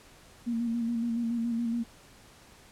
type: tone with vibrato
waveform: sine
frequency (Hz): 233.1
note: A#3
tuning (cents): 0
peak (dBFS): -27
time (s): 0.46-1.84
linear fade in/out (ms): 20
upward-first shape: square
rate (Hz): 7.1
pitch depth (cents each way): 30
effects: pink hiss -55 dBFS RMS until 2.71 s + low-pass 11000 Hz 12 dB/octave